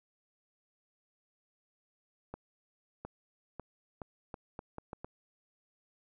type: accelerating click train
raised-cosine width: 1 ms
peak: -27 dBFS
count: 9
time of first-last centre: 2.34-5.045 s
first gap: 710 ms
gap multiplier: 0.77
effects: none

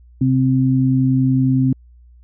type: tone pair together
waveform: sine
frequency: 130.8 / 261.6 Hz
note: C3 / C4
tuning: 0 / 0 cents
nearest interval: octave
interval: 1200 cents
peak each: -15 dBFS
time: 0.21-1.73 s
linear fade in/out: 5 ms
effects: added 60 Hz sine -43 dBFS peak until 2.23 s

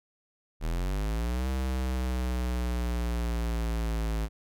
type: linear two-way sweep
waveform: square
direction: up then down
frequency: 38.12 to 65.6 to 54.2 Hz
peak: -28 dBFS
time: 0.6-4.29 s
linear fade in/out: 50 ms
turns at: 1.48 s
effects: none

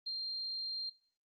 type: tone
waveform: sine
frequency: 4186 Hz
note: C8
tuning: in tune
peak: -36 dBFS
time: 0.06-0.9 s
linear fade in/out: 10 ms
effects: noise-tail reverb RT60 0.4 s tail -18 dB re dry + Opus 32 kbps

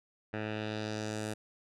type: tone with low-pass filter sweep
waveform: 10% pulse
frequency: 107.6 Hz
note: A2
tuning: 38 cents flat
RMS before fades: -37 dBFS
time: 0.33-1.34 s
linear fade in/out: 10 ms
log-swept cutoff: 2100 to 10000 Hz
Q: 1.8
effects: none

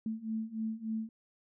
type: beating tone pair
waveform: sine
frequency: 219.2 / 222.6 Hz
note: A3 / A3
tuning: -6 / +20 cents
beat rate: 3.4 Hz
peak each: -38 / -36 dBFS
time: 0.06-1.09 s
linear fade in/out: 2 ms
effects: none

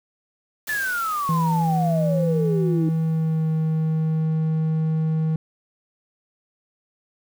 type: noise with exponential decay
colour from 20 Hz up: white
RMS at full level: -33 dBFS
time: 0.67-4.22 s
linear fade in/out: 5 ms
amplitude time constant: 770 ms
type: exponential sweep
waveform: sine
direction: down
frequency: 1760 to 308.8 Hz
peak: -22 dBFS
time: 0.69-2.89 s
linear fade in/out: 2 ms
type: tone with pitch glide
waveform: triangle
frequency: 164 to 158.6 Hz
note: E3 to D#3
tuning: -9 to +33 cents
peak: -17 dBFS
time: 1.29-5.36 s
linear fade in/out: 2 ms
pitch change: -58 cents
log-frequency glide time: 2.54-3.49 s
effects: none

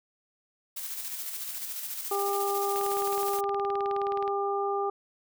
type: noise with tremolo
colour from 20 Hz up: blue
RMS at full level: -35 dBFS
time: 0.76-3.41 s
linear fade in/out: 10 ms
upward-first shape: square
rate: 14 Hz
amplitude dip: 35%
type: harmonic tone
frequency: 399.7 Hz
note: G4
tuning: 34 cents sharp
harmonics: 1 / 2 / 3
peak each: -29 / -31 / -33 dBFS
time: 2.11-4.9 s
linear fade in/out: 5 ms
type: click train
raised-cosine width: 0.3 ms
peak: -25 dBFS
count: 30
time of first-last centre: 2.76-4.278 s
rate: 19.1 Hz
effects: none

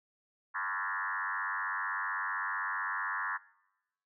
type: tone with frequency modulation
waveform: sine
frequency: 1396.9 Hz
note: F6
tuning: in tune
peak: -32 dBFS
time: 0.54-3.38 s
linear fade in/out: 20 ms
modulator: 95.7 Hz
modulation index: 4.5
effects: noise-tail reverb RT60 0.9 s tail -21 dB re dry

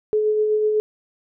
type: tone with tremolo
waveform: sine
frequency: 427.3 Hz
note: G#4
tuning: 49 cents sharp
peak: -15 dBFS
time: 0.13-0.8 s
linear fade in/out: 0 ms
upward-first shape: sine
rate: 8 Hz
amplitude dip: 30%
effects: none

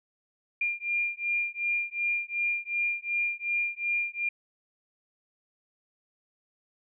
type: beating tone pair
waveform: sine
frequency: 2400 / 2402.7 Hz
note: D7 / D7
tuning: +37 / +39 cents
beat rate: 2.7 Hz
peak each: -30 dBFS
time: 0.61-4.29 s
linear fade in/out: 5 ms
effects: none

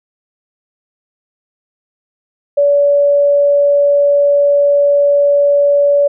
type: tone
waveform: sine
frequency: 572 Hz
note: D5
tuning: 46 cents flat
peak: -7 dBFS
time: 2.57-6.08 s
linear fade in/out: 10 ms
effects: none

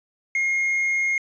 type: tone with quantisation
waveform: triangle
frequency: 2142 Hz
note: C7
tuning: 40 cents sharp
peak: -18 dBFS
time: 0.35-1.18 s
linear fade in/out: 2 ms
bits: 8
effects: resampled to 16000 Hz

